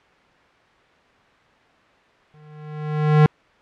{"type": "tone with exponential growth", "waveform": "square", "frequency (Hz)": 151.9, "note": "D#3", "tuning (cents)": -41, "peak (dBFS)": -9, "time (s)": [2.34, 3.26], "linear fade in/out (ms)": 0, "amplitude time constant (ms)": 200, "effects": ["white hiss -54 dBFS RMS until 3.61 s", "low-pass 2000 Hz 12 dB/octave"]}